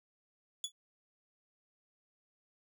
25% pulse tone with exponential decay, 3417 Hz, G#7, 49 cents sharp, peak -27 dBFS, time 0.64-0.72 s, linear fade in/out 2 ms, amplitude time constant 16 ms, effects none

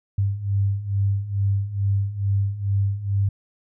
sine beating tone pair, 97.9 / 100.2 Hz, G2 / G2, -2 / +38 cents, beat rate 2.3 Hz, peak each -25 / -21 dBFS, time 0.18-3.29 s, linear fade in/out 5 ms, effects none

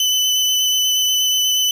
30% pulse tone with vibrato, 3012 Hz, F#7, 30 cents sharp, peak -12 dBFS, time 0-1.71 s, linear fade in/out 2 ms, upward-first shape square, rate 8.3 Hz, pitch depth 12 cents each way, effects none

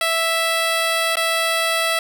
10% pulse tone with dropouts, 659 Hz, E5, 1 cent flat, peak -9 dBFS, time 0.01-1.99 s, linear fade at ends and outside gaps 2 ms, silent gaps 1.156-1.169 s, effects none

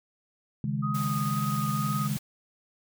sine chord, C# suspended second, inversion none, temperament equal with one note detuned, 136.6 / 155.56 / 207.7 Hz, C#3 / D#3 / G#3, -25 / 0 / 0 cents, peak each -30 / -32 / -31 dBFS, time 0.64-2.17 s, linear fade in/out 2 ms
sine tone with vibrato, 1244.5 Hz, D#6, in tune, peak -31 dBFS, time 0.82-2.08 s, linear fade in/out 20 ms, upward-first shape sine, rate 2 Hz, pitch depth 13 cents each way
white noise, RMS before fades -40 dBFS, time 0.94-2.19 s, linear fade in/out 10 ms
effects none

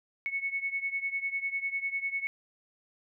sine beating tone pair, 2205 / 2215 Hz, C#7 / C#7, -10 / -2 cents, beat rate 10 Hz, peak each -32 / -35 dBFS, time 0.26-2.27 s, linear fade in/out 0 ms, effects none

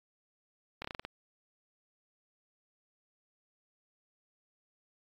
slowing click train, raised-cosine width 0.3 ms, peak -22 dBFS, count 7, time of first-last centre 0.82-1.05 s, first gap 25 ms, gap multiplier 1.17, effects AAC 32 kbps

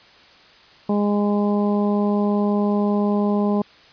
harmonic tone, 205.5 Hz, G#3, 18 cents flat, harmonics 1 / 2 / 3 / 4 / 5, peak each -18 / -24 / -28 / -30 / -32 dBFS, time 0.89-3.62 s, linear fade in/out 5 ms, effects white hiss -49 dBFS RMS until 3.92 s + resampled to 11025 Hz

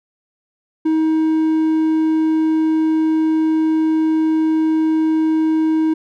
triangle tone, 316.6 Hz, D#4, 30 cents sharp, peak -11 dBFS, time 0.85-5.94 s, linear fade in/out 10 ms, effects none

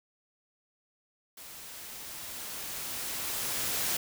white noise with level ramp, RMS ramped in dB -47 to -30 dBFS, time 1.37-3.97 s, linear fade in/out 5 ms, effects none

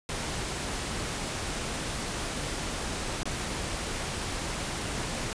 pink noise with dropouts, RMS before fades -33 dBFS, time 0.09-5.33 s, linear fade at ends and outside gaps 1 ms, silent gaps 3.232-3.255 s, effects resampled to 22050 Hz

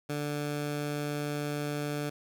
15% pulse tone, 146.83 Hz, D3, in tune, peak -25 dBFS, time 0.09-2.1 s, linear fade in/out 10 ms, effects none

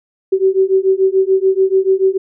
sine beating tone pair, 378.8 / 385.7 Hz, F#4 / G4, +41 / -28 cents, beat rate 6.9 Hz, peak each -13 dBFS, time 0.32-2.18 s, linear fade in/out 10 ms, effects none

